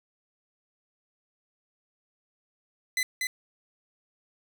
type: tone with echo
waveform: sawtooth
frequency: 2019 Hz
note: B6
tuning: 38 cents sharp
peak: -21 dBFS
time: 2.97-3.03 s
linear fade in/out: 2 ms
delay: 240 ms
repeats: 1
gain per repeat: -3 dB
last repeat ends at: 3.27 s
effects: none